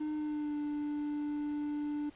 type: tone with pitch glide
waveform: triangle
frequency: 304.2 to 295 Hz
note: D#4 to D4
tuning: -39 to +8 cents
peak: -31 dBFS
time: 0-2.1 s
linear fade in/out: 10 ms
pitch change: -53 cents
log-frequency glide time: 0.14-0.56 s
effects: pink hiss -60 dBFS RMS until 2.15 s + resampled to 8000 Hz